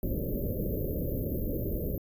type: band-stop noise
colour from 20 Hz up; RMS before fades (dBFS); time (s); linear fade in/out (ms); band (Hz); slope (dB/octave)
pink; -31; 0.03-1.98; 2; 590 to 13000; 96
effects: resampled to 32000 Hz